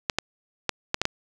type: clicks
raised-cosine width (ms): 0.2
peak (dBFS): -5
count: 6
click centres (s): 0.098 / 0.186 / 0.693 / 0.944 / 1.016 / 1.054
effects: none